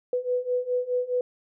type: beating tone pair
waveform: sine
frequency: 493.9 / 498.7 Hz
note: B4 / B4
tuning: 0 / +17 cents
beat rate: 4.8 Hz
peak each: -28 / -26 dBFS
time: 0.13-1.21 s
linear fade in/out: 2 ms
effects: none